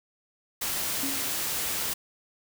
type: noise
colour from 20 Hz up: white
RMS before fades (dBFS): -30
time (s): 0.61-1.94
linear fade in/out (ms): 10
type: tone with exponential decay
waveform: sine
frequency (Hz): 273.6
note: C#4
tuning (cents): -23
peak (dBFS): -28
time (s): 1.03-1.41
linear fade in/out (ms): 2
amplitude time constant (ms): 82
effects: none